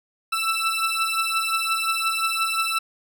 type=beating tone pair; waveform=20% pulse; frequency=1323 / 1328.7 Hz; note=E6 / E6; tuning=+6 / +13 cents; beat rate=5.7 Hz; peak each=-19 / -20 dBFS; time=0.32-2.79 s; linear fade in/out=10 ms; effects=none